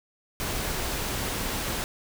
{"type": "noise", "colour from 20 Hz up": "pink", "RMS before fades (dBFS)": -30, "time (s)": [0.4, 1.84], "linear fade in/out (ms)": 0, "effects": []}